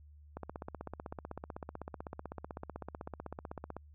click train, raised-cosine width 1 ms, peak -27 dBFS, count 55, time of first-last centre 0.37-3.766 s, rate 15.9 Hz, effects added 74 Hz sine -54 dBFS peak until 3.94 s

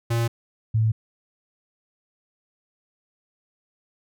square / sine tone pair in turn, 116.54 / 110.6 Hz, A#2 / A2, 0 / +9 cents, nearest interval minor second, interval 91 cents, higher first, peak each -21 / -17 dBFS, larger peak second, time 0.1-0.28 / 0.74-0.92 s, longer neither, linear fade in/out 10 ms, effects none

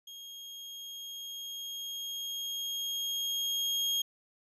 35% pulse tone with level ramp, 3257 Hz, G#7, 34 cents flat, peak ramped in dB -43 to -26 dBFS, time 0.07-4.02 s, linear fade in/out 5 ms, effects resampled to 32000 Hz

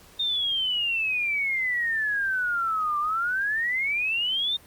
sine exponential two-way sweep, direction down then up, 3684 to 1174.7 to 3684 Hz, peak -23 dBFS, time 0.19-4.57 s, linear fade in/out 10 ms, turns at 2.99 s, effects pink hiss -52 dBFS RMS until 4.66 s + Opus 48 kbps

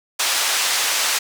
white band-pass noise, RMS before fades -20 dBFS, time 0.19-1.19 s, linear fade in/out 10 ms, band 730 to 7200 Hz, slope 12 dB/octave, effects none

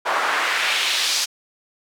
pink noise with band-pass filter sweep, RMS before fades -21 dBFS, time 0.05-1.26 s, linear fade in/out 20 ms, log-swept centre 970 to 5500 Hz, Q 1.4, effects high-pass 400 Hz 12 dB/octave

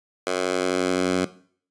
10% pulse tone with high-pass filter sweep, 91.6 Hz, F#2, 17 cents flat, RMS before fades -23 dBFS, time 0.27-1.25 s, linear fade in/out 0 ms, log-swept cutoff 500 to 200 Hz, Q 1.2, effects noise-tail reverb RT60 0.5 s tail -17 dB re dry + resampled to 22050 Hz

